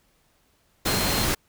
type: tone in noise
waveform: sine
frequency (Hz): 4186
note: C8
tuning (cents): 0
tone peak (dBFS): -30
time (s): 0.86-1.25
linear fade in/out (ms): 10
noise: pink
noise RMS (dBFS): -24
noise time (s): 0.85-1.35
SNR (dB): -9
effects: pink hiss -65 dBFS RMS until 1.48 s